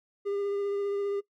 triangle tone with vibrato, 402.3 Hz, G4, 45 cents sharp, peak -26 dBFS, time 0.25-1.21 s, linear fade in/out 20 ms, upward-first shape triangle, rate 15 Hz, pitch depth 19 cents each way, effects noise-tail reverb RT60 0.1 s tail -19 dB re dry

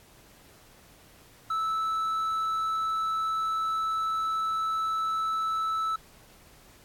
sine tone with hard clipping, 1311 Hz, E6, 10 cents flat, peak -27 dBFS, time 1.5-5.96 s, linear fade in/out 5 ms, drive 3 dB, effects pink hiss -56 dBFS RMS until 6.84 s + AAC 64 kbps

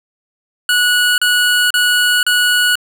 25% pulse tone bursts, 1465 Hz, F#6, 18 cents flat, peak -7 dBFS, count 4, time 0.69-2.755 s, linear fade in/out 2 ms, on 490 ms, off 35 ms, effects none

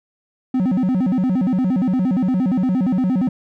triangle tone with vibrato, 217.7 Hz, A3, 18 cents flat, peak -13 dBFS, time 0.54-3.29 s, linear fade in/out 5 ms, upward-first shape square, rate 8.6 Hz, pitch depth 290 cents each way, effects none

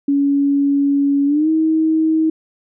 sine tone with pitch glide, 281.4 to 317.7 Hz, C#4 to D#4, +26 to +36 cents, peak -12 dBFS, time 0.08-2.3 s, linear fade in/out 5 ms, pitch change +210 cents, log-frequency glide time 1.26-1.49 s, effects none

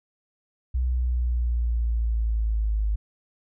sine linear sweep, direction down, 63.1 to 51.91 Hz, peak -21 dBFS, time 0.74-2.96 s, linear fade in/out 10 ms, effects none

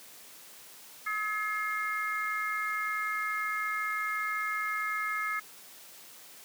harmonic tone, 425.4 Hz, G#4, 42 cents sharp, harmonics 3 / 4 / 5, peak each -33 / -36 / -34 dBFS, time 1.06-5.4 s, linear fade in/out 10 ms, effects white hiss -51 dBFS RMS until 6.44 s + high-pass 150 Hz 12 dB/octave

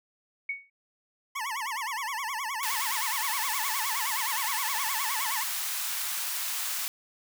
sine tone with exponential decay, 2228 Hz, C#7, 8 cents sharp, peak -26 dBFS, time 0.49-0.7 s, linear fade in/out 5 ms, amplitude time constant 44 ms
25% pulse tone with vibrato, 987.8 Hz, B5, in tune, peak -27 dBFS, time 1.35-5.44 s, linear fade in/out 10 ms, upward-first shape sine, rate 9.6 Hz, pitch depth 240 cents each way
white high-pass noise, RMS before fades -32 dBFS, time 2.63-6.88 s, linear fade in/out 0 ms, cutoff 850 Hz, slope 24 dB/octave
effects none

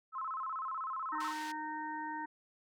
sine tone with vibrato, 1173 Hz, D6, 2 cents flat, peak -36 dBFS, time 0.12-1.34 s, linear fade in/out 50 ms, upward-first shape square, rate 16 Hz, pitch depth 180 cents each way
harmonic tone, 307.7 Hz, D#4, 19 cents flat, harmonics 1 / 3 / 5 / 6, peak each -45 / -39 / -48 / -47 dBFS, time 1.12-2.26 s, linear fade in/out 10 ms
white band-pass noise, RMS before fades -49 dBFS, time 1.2-1.52 s, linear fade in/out 5 ms, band 1000 to 4600 Hz, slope 12 dB/octave
effects none

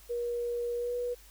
sine tone with pitch glide, 477.6 to 486.8 Hz, A#4 to B4, +42 to -25 cents, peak -30 dBFS, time 0.09-1.15 s, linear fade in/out 20 ms, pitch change +33 cents, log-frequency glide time 0.76-0.94 s, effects added 50 Hz sine -55 dBFS peak until 1.3 s + white hiss -57 dBFS RMS until 1.3 s

